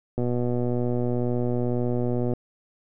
click train, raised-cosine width 2 ms, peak -14 dBFS, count 264, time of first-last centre 0.18-2.336 s, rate 122 Hz, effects none

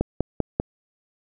click train, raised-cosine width 2 ms, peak -7 dBFS, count 4, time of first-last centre 0.01-0.599 s, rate 5.09 Hz, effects none

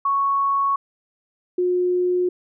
sine tone pair in turn, 1108.7 / 359.9 Hz, C#6 / F#4, 0 / -48 cents, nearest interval octave + perfect fifth, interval 1948 cents, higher first, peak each -17 dBFS, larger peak neither, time 0.05-0.76 / 1.58-2.29 s, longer neither, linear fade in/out 5 ms, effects none

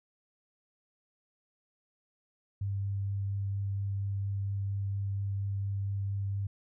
sine tone with vibrato, 99.1 Hz, G2, 19 cents sharp, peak -30 dBFS, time 2.61-6.47 s, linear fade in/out 5 ms, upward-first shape triangle, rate 4.3 Hz, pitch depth 9 cents each way, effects none

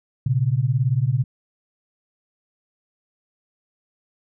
sine beating tone pair, 118.6 / 136.6 Hz, A#2 / C#3, +30 / -25 cents, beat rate 18 Hz, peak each -20 dBFS, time 0.26-1.24 s, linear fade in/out 5 ms, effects none

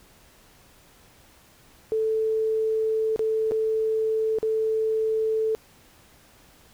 sine tone with dropouts, 440 Hz, A4, in tune, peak -21 dBFS, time 1.92-5.55 s, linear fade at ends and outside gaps 0 ms, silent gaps 3.161-3.193 / 3.511-3.519 / 4.386-4.429 s, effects pink hiss -55 dBFS RMS until 6.73 s

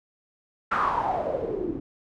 white noise with low-pass filter sweep, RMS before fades -27 dBFS, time 0.71-1.8 s, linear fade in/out 10 ms, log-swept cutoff 1400 to 280 Hz, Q 8.7, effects none

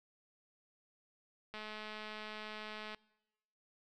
click train, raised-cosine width 0.3 ms, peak -30 dBFS, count 302, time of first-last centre 1.54-2.947 s, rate 214 Hz, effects noise-tail reverb RT60 1.0 s tail -24 dB re dry

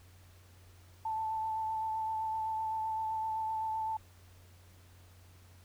sine tone with vibrato, 880 Hz, A5, in tune, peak -32 dBFS, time 1.05-3.97 s, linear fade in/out 5 ms, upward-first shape sine, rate 7.8 Hz, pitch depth 16 cents each way, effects added 90 Hz sine -56 dBFS peak until 5.64 s + pink hiss -63 dBFS RMS until 5.64 s

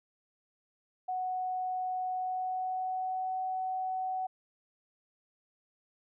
sine tone with pitch glide, 740 to 749.5 Hz, F#5 to F#5, 0 to +22 cents, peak -31 dBFS, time 1.08-4.27 s, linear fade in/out 10 ms, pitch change +22 cents, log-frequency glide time 2.11-3.35 s, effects none

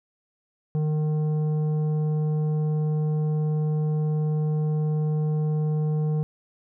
triangle tone with tanh clipping, 153.1 Hz, D#3, 28 cents flat, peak -23 dBFS, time 0.75-6.23 s, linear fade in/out 0 ms, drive 13 dB, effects none

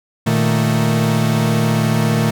45% pulse tone cluster, 117.2 / 155.7 / 219.8 Hz, A#2 / D#3 / A3, +10 / +2 / -2 cents, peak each -18 dBFS, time 0.26-2.31 s, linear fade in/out 10 ms, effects none

